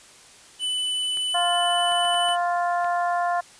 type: tone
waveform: square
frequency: 2996 Hz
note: F#7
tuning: 21 cents sharp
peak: -24 dBFS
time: 0.59-2.37 s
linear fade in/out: 50 ms
type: clicks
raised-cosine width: 0.3 ms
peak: -24 dBFS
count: 6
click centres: 1.172 / 1.92 / 2.051 / 2.144 / 2.288 / 2.845 s
type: harmonic tone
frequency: 350.1 Hz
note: F4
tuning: 4 cents sharp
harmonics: 2 / 3 / 4 / 5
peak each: -22 / -28 / -32 / -34 dBFS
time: 1.34-3.41 s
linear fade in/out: 10 ms
effects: white hiss -49 dBFS RMS until 3.59 s + resampled to 22050 Hz